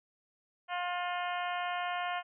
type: harmonic tone with a mistuned harmonic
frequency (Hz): 355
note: F4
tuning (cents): +28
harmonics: 2 / 3 / 4 / 5 / 6 / 7 / 8 / 9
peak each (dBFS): -35 / -39 / -41 / -43 / -45 / -46 / -47 / -48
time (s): 0.68-2.23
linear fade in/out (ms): 50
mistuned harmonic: 9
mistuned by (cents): -51
effects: none